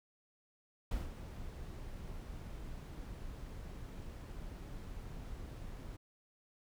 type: noise with ADSR envelope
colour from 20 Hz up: brown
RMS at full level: -36 dBFS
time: 0.91-5.97 s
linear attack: 4 ms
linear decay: 160 ms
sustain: -10 dB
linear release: 14 ms
effects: none